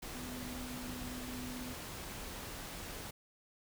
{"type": "tone in noise", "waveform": "sine", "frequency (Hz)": 250, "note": "B3", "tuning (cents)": 21, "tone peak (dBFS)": -44, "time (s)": [0.14, 1.73], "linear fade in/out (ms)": 10, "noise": "pink", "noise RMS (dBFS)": -45, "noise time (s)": [0.02, 3.11], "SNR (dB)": -2, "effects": []}